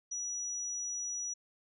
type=tone; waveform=sine; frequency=5850 Hz; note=F#8; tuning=21 cents flat; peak=-35 dBFS; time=0.11-1.34 s; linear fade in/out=10 ms; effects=none